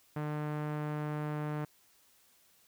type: tone with low-pass filter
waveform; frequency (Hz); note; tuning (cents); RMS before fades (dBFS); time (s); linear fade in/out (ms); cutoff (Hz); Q
sawtooth; 150.3; D3; +40; -36; 0.16-1.65; 5; 1600; 1
effects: white hiss -66 dBFS RMS until 2.67 s